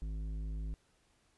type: tone with tanh clipping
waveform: triangle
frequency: 52.8 Hz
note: G#1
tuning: 29 cents sharp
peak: -38 dBFS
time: 0.02-0.74 s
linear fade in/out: 0 ms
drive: 15 dB
effects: pink hiss -72 dBFS RMS until 1.37 s + resampled to 24000 Hz